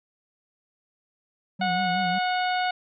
triangle tone with vibrato, 183.1 Hz, F#3, 18 cents flat, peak -27 dBFS, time 1.59-2.19 s, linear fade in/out 10 ms, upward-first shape sine, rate 5.5 Hz, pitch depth 99 cents each way
harmonic tone, 731 Hz, F#5, 21 cents flat, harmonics 1 / 2 / 3 / 4 / 5 / 6, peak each -24 / -30 / -34 / -36 / -38 / -40 dBFS, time 1.61-2.71 s, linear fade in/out 5 ms
effects none

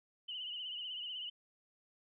sine tone with vibrato, 2960 Hz, F#7, in tune, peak -40 dBFS, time 0.28-1.3 s, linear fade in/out 10 ms, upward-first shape sine, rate 16 Hz, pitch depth 67 cents each way, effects none

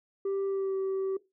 sine tone with pitch glide, 392 to 384.6 Hz, G4 to G4, 0 to -33 cents, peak -25 dBFS, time 0.25-1.17 s, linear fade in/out 5 ms, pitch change -33 cents, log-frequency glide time 0.46-0.76 s, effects noise-tail reverb RT60 0.2 s tail -18 dB re dry + tanh soft clip ceiling -27 dBFS

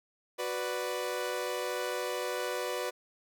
sawtooth chord, B minor, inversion second, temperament equal, 370 / 493.9 / 587.3 Hz, F#4 / B4 / D5, 0 / 0 / 0 cents, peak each -34 / -31 / -34 dBFS, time 0.38-2.91 s, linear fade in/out 20 ms, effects none

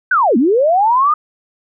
sine linear two-way sweep, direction down then up, 1568 to 216.4 to 1247 Hz, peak -9 dBFS, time 0.11-1.14 s, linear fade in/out 5 ms, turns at 0.37 s, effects none

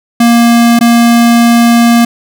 square tone with dropouts, 234.8 Hz, A#3, 13 cents sharp, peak -4 dBFS, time 0.2-2.05 s, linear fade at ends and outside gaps 5 ms, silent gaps 0.791-0.809 s, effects none

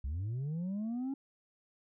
sine linear sweep, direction up, 61.74 to 277.2 Hz, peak -31 dBFS, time 0.04-1.14 s, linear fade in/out 5 ms, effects tanh soft clip ceiling -33 dBFS

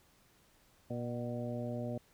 harmonic tone with a mistuned harmonic, 120 Hz, B2, 49 cents flat, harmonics 1 / 2 / 3 / 4 / 5 / 6, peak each -40 / -40 / -48 / -46 / -42 / -52 dBFS, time 0.9-1.98 s, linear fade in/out 5 ms, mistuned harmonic 6, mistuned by +59 cents, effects pink hiss -67 dBFS RMS until 2.13 s

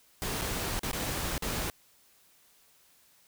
pink noise with dropouts, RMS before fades -33 dBFS, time 0.22-1.7 s, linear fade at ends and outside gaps 0 ms, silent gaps 0.413-0.418 / 0.793-0.833 / 0.914-0.931 / 1.379-1.423 s, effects white hiss -63 dBFS RMS until 3.27 s

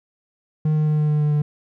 triangle tone with pitch steps, 154.1 / 153.12 / 152.15 / 151.19 / 150.23 / 149.28 / 148.34 Hz, D#3 / D#3 / D#3 / D#3 / D3 / D3 / D3, -16 / -27 / -38 / -49 / +40 / +29 / +18 cents, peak -14 dBFS, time 0.65-1.42 s, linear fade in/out 5 ms, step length 110 ms, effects none

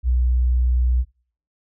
sine tone, 61.74 Hz, B1, in tune, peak -15 dBFS, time 0.03-1.05 s, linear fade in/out 50 ms, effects noise-tail reverb RT60 0.5 s tail -24 dB re dry

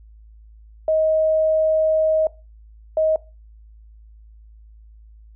sine tone bursts at uneven times, 630 Hz, D#5, 21 cents sharp, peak -15 dBFS, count 2, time 0.88-2.27 / 2.97-3.16 s, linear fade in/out 2 ms, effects noise-tail reverb RT60 0.3 s tail -21 dB re dry + added 54 Hz sine -43 dBFS peak until 5.35 s

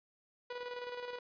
sawtooth tone with tremolo, 490 Hz, B4, 14 cents flat, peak -35 dBFS, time 0.5-1.19 s, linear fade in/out 5 ms, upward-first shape square, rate 19 Hz, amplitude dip 45%, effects resampled to 11025 Hz

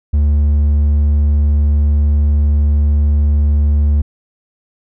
sine tone with hard clipping, 73.42 Hz, D2, in tune, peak -10 dBFS, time 0.13-4.02 s, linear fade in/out 10 ms, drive 3 dB, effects none

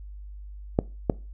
clicks, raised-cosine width 2 ms, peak -6 dBFS, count 2, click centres 0.789 / 1.098 s, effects noise-tail reverb RT60 0.3 s tail -21 dB re dry + added 50 Hz sine -38 dBFS peak until 1.33 s

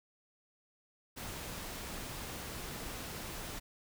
pink noise, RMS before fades -43 dBFS, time 1.16-3.6 s, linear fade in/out 20 ms, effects none

